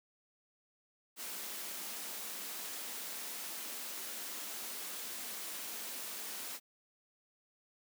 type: high-pass noise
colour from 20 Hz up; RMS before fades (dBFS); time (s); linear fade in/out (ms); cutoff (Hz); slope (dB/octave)
white; -43; 1.16-6.6; 50; 180; 96
effects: none